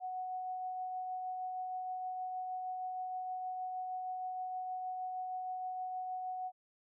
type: tone with tremolo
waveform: sine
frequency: 740 Hz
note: F#5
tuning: in tune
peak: -36 dBFS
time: 0-6.52 s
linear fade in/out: 50 ms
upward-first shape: triangle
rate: 6.4 Hz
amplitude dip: 25%
effects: none